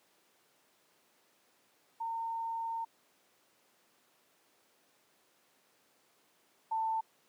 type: tone pair in turn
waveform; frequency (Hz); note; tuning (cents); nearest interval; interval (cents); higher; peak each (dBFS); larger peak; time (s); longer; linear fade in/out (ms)
sine; 912 / 890.7; A#5 / A5; -38 / +21; unison; 41; first; -34 / -30; second; 2-2.85 / 6.71-7.01; first; 10
effects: pink hiss -69 dBFS RMS until 7.28 s + high-pass 300 Hz 12 dB/octave